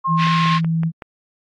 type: tone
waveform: sine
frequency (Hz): 1068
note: C6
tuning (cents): +35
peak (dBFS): -17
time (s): 0.04-0.59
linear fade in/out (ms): 20
type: tone with pitch glide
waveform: sine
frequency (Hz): 164.81 to 163.67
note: E3 to E3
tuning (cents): 0 to -12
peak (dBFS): -16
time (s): 0.07-0.92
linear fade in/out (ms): 50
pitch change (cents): -12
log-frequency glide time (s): 0.47-0.69
type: band-pass noise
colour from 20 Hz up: pink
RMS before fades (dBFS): -25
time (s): 0.17-0.61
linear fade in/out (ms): 50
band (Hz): 1700 to 3600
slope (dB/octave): 24
type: click train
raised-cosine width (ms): 0.5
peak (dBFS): -17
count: 5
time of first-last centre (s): 0.27-1.022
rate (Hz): 5.32
effects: AAC 64 kbps